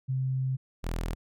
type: tone pair in turn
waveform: sine / sawtooth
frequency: 131.2 / 41.33 Hz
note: C3 / E1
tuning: +5 / +5 cents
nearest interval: octave + minor sixth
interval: 2000 cents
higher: first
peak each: -26 dBFS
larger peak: neither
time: 0.08-0.57 / 0.83-1.15 s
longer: first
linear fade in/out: 20 ms
effects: none